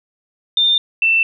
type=tone pair in turn; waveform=sine; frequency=3606 / 2674 Hz; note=A7 / E7; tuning=+42 / +24 cents; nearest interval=perfect fourth; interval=518 cents; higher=first; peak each=-11 dBFS; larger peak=neither; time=0.57-0.78 / 1.02-1.23 s; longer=neither; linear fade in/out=2 ms; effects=none